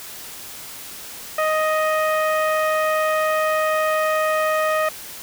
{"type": "tone with low-pass filter", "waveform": "15% pulse", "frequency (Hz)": 624, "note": "D#5", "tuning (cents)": 5, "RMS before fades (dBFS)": -20, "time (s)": [1.38, 4.89], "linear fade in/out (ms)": 5, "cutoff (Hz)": 1900, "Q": 0.6, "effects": ["white hiss -36 dBFS RMS until 5.22 s"]}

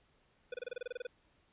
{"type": "tone bursts", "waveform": "square", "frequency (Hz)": 493.9, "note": "B4", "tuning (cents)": 0, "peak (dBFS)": -38, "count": 12, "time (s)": [0.52, 1.069], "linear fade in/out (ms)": 5, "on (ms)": 21, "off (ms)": 27, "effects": ["pink hiss -71 dBFS RMS until 1.52 s", "resampled to 8000 Hz"]}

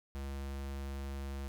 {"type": "tone", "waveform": "square", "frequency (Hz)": 68.8, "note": "C#2", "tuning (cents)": -12, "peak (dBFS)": -39, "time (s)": [0.15, 1.48], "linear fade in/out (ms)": 0, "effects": []}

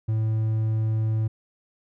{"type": "tone", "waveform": "triangle", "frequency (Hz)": 110, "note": "A2", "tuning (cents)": 0, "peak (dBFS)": -19, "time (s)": [0.08, 1.28], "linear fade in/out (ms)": 10, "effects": []}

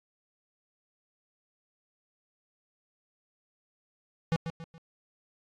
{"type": "tone with echo", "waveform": "square", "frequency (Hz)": 164.81, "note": "E3", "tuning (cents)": 0, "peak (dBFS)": -25, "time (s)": [4.32, 4.36], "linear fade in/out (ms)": 0, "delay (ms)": 140, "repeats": 3, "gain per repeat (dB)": -8, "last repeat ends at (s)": 4.78, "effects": ["low-pass 5000 Hz 12 dB/octave", "AAC 64 kbps"]}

